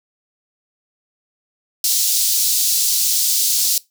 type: high-pass noise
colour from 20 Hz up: pink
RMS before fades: -17 dBFS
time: 1.84-3.78 s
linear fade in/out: 2 ms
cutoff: 4400 Hz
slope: 24 dB/octave
effects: noise-tail reverb RT60 0.2 s tail -21 dB re dry